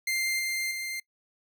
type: tone with level steps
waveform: sawtooth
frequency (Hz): 2097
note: C7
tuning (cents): +3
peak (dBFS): -23 / -25 / -29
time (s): 0.07-1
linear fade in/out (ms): 5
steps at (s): 0.39 / 0.71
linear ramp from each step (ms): 2
effects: noise-tail reverb RT60 0.1 s tail -22 dB re dry